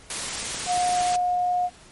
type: noise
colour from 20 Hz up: white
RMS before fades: -29 dBFS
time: 0.1-1.16 s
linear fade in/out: 2 ms
type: click train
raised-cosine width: 2 ms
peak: -28 dBFS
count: 7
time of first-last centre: 0.43-1.124 s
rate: 8.65 Hz
type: tone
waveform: sine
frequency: 718 Hz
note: F5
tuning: 48 cents sharp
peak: -20 dBFS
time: 0.66-1.7 s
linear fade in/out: 50 ms
effects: pink hiss -49 dBFS RMS until 1.91 s + MP3 48 kbps